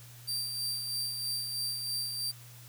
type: tone with tremolo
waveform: sawtooth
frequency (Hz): 4692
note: D8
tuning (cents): -2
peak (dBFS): -28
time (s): 0.27-2.32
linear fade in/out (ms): 20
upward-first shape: sine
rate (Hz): 3.1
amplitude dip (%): 40
effects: added 120 Hz sine -50 dBFS peak until 2.68 s + white hiss -54 dBFS RMS until 2.68 s